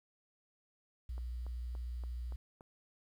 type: tone with vibrato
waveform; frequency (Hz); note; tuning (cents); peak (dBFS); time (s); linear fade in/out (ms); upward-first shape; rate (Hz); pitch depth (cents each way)
sine; 60.4; B1; -38; -38; 1.09-2.36; 5; triangle; 13; 20
type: click train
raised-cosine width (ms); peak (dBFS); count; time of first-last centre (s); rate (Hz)
1; -40; 6; 1.18-2.609; 3.5
effects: 11-bit